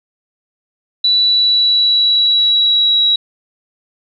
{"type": "tone with pitch glide", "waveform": "sine", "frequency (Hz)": [3951, 3876], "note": ["B7", "B7"], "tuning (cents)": [0, -33], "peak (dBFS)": -9, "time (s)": [1.04, 3.16], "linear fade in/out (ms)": 5, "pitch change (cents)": -33, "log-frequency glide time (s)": [1.2, 3.03], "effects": []}